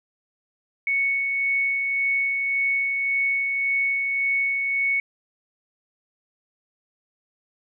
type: tone with tremolo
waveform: sine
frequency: 2217 Hz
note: C#7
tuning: in tune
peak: -19 dBFS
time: 0.87-5 s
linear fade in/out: 2 ms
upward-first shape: sine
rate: 1.8 Hz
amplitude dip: 30%
effects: none